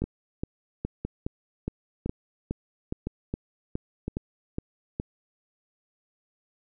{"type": "two click trains", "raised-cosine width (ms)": 3, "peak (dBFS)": [-17, -16], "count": [5, 13], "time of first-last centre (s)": [[0.04, 4.08], [0.02, 4.999]], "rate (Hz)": [0.99, 2.41], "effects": []}